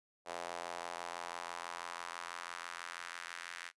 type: tone with high-pass filter sweep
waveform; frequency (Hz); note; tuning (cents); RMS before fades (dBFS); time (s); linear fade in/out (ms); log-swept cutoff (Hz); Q
square; 43.04; F1; -25; -45; 0.25-3.72; 50; 640 to 1700; 1.8
effects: noise-tail reverb RT60 0.1 s tail -20 dB re dry + resampled to 24000 Hz